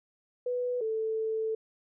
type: tone pair in turn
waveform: sine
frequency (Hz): 493.9 / 441.5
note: B4 / A4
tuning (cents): 0 / +6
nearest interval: major second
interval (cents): 194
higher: first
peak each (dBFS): -28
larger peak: neither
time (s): 0.46-0.81 / 0.81-1.55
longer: second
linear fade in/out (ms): 5
effects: none